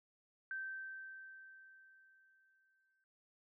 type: tone with exponential decay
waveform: sine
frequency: 1554 Hz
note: G6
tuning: 16 cents flat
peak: -39 dBFS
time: 0.51-3.04 s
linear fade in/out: 1 ms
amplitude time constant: 550 ms
effects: none